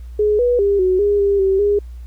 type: tone with pitch steps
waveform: sine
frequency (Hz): 420 / 488.1 / 401.6 / 370.8 / 408.7 / 400.4 / 385.7 / 409.1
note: G#4 / B4 / G4 / F#4 / G#4 / G4 / G4 / G#4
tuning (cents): +19 / -20 / +42 / +4 / -28 / +37 / -28 / -26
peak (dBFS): -12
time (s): 0.19-1.79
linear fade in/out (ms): 5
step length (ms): 200
effects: added 60 Hz sine -30 dBFS peak until 2.06 s + pink hiss -57 dBFS RMS until 2.06 s